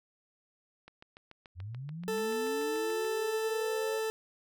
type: click train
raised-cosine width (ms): 0.3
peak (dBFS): -34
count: 16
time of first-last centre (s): 0.88-3.048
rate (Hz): 6.92
type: linear sweep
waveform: sine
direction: up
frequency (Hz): 82.41 to 557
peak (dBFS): -38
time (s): 1.55-4.01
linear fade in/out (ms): 50
type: tone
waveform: 40% pulse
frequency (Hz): 440.8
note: A4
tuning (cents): +3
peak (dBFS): -30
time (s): 2.08-4.1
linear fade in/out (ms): 0
effects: none